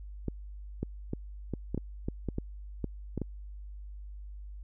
clicks, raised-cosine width 3 ms, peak -19 dBFS, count 12, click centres 0.283 / 0.83 / 1.134 / 1.537 / 1.746 / 1.777 / 2.085 / 2.287 / 2.384 / 2.843 / 3.177 / 3.217 s, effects added 50 Hz sine -41 dBFS peak until 4.63 s

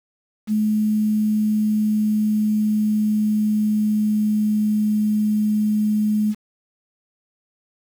sine tone with pitch glide, 213.7 to 212.1 Hz, G#3 to G#3, +50 to +37 cents, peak -16 dBFS, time 0.47-6.35 s, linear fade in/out 50 ms, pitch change -13 cents, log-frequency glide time 0.86-4.98 s, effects 7-bit

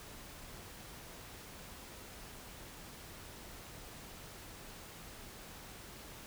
silence, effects pink hiss -51 dBFS RMS until 6.26 s

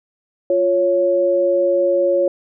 sine tone pair together, 350.6 / 554.4 Hz, F4 / C#5, +7 / 0 cents, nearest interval minor sixth, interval 793 cents, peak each -19 / -14 dBFS, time 0.5-2.28 s, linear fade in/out 2 ms, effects none

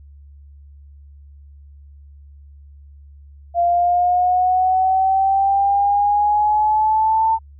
sine exponential sweep, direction up, 689 to 897 Hz, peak -13 dBFS, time 3.54-7.39 s, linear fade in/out 50 ms, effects added 71 Hz sine -40 dBFS peak until 7.59 s

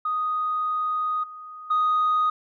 sine tone with level steps, 1244.5 Hz, D#6, in tune, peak -22 / -37 / -17 dBFS, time 0.05-2.3 s, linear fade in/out 5 ms, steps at 1.23 / 1.7 s, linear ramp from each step 10 ms, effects tanh soft clip ceiling -16 dBFS

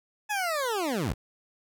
20% pulse linear sweep, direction down, 863 to 41.2 Hz, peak -22 dBFS, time 0.29-1.14 s, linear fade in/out 20 ms, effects none

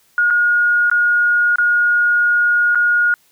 sine tone with dropouts, 1436 Hz, F6, 48 cents sharp, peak -11 dBFS, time 0.18-3.14 s, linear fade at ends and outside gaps 1 ms, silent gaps 0.303-0.307 / 0.899-0.914 / 1.558-1.584 / 2.748-2.755 s, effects white hiss -56 dBFS RMS until 3.31 s

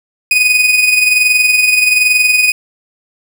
40% pulse tone with amplitude modulation, 2489 Hz, D#7, in tune, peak -5 dBFS, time 0.31-2.52 s, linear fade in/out 2 ms, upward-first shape sine, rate 21.2 Hz, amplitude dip 50%, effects none

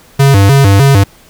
square tone with vibrato, 116.9 Hz, A#2, 5 cents sharp, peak -4 dBFS, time 0.19-1.04 s, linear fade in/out 10 ms, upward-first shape square, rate 3.3 Hz, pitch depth 290 cents each way, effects pink hiss -42 dBFS RMS until 1.29 s

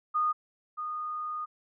sine tone pair in turn, 1230 / 1230 Hz, D#6 / D#6, -20 / -20 cents, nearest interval unison, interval 0 cents, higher neither, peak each -24 / -32 dBFS, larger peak first, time 0.14-0.33 / 0.77-1.46 s, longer second, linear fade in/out 20 ms, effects none

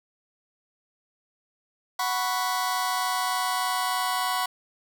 sawtooth chord, F# suspended fourth, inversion none, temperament just, 740 / 986.7 / 1110 Hz, F#5 / B5 / C#6, 0 / -2 / +2 cents, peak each -25 dBFS, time 1.99-4.46 s, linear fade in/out 5 ms, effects none

